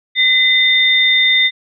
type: tone pair together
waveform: sine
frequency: 2032 / 3621 Hz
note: B6 / A7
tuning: +49 / +49 cents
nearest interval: minor seventh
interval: 1000 cents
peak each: -12 dBFS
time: 0.15-1.51 s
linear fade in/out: 50 ms
effects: none